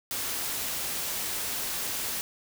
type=noise; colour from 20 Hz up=white; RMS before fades=-32 dBFS; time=0.11-2.21 s; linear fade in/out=0 ms; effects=none